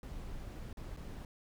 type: noise with dropouts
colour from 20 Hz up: brown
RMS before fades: -44 dBFS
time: 0.03-1.25 s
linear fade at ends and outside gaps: 1 ms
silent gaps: 0.729-0.771 / 0.965-0.971 s
effects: none